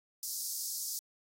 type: high-pass noise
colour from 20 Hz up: pink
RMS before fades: -38 dBFS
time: 0.23-0.99 s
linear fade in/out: 0 ms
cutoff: 4800 Hz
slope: 48 dB/octave
effects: AAC 48 kbps